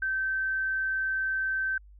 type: tone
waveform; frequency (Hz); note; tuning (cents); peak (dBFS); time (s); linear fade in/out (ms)
sine; 1548; G6; -22; -26; 0.02-1.78; 5
effects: added 50 Hz sine -49 dBFS peak until 1.99 s